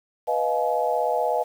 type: chord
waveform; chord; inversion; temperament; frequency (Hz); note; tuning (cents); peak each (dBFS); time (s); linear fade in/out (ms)
sine; F half-diminished seventh; second; equal with one note detuned; 493.9 / 622.3 / 698.5 / 850; Cb5 / Eb5 / F5 / Ab5; 0 / 0 / 0 / +40; -26; 0.27-1.44; 20
effects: 8-bit